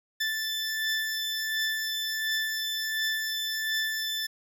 20% pulse beating tone pair, 1760 / 1761.4 Hz, A6 / A6, 0 / +1 cents, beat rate 1.4 Hz, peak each -24 / -30 dBFS, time 0.2-4.27 s, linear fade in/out 10 ms, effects none

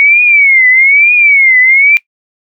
sine tone with vibrato, 2217 Hz, C#7, in tune, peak -3 dBFS, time 0-1.97 s, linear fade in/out 0 ms, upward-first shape triangle, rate 1.1 Hz, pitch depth 190 cents each way, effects noise-tail reverb RT60 0.1 s tail -20 dB re dry

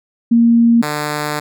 sine / 5% pulse tone pair in turn, 233.1 / 149.24 Hz, A#3 / D3, 0 / +28 cents, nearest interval minor sixth, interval 772 cents, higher first, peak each -7 dBFS, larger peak neither, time 0.31-0.82 / 0.82-1.4 s, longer second, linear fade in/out 10 ms, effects none

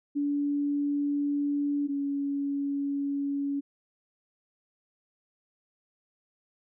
sine tone pair in turn, 287.4 / 281.5 Hz, D4 / C#4, -37 / +27 cents, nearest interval unison, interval 36 cents, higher first, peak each -25 / -27 dBFS, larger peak first, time 0.15-1.88 / 1.88-3.61 s, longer neither, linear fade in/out 20 ms, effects none

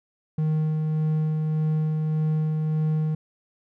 triangle tone with tremolo, 155.56 Hz, D#3, in tune, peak -18 dBFS, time 0.38-3.15 s, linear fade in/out 5 ms, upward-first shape sine, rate 1.7 Hz, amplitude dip 25%, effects none

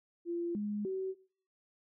sine tone with pitch steps, 343.2 / 207.7 / 379.5 Hz, F4 / G#3 / F#4, -30 / 0 / +44 cents, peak -33 dBFS, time 0.25-1.15 s, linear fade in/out 50 ms, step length 300 ms, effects noise-tail reverb RT60 0.5 s tail -21 dB re dry

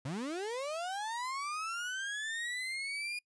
35% pulse linear sweep, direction up, 121.6 to 2448 Hz, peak -34 dBFS, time 0.05-3.19 s, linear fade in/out 5 ms, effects noise-tail reverb RT60 0.1 s tail -26 dB re dry + resampled to 22050 Hz

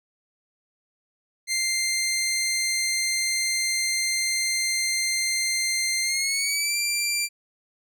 15% pulse tone with pitch glide, 2093 to 2363 Hz, C7 to D7, 0 to +10 cents, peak -16 dBFS, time 1.47-7.29 s, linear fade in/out 50 ms, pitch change +210 cents, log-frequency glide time 6.03-6.77 s, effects none

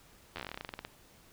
slowing click train, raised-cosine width 0.3 ms, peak -23 dBFS, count 18, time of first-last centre 0.36-0.85 s, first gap 11 ms, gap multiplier 1.11, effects pink hiss -60 dBFS RMS until 1.32 s

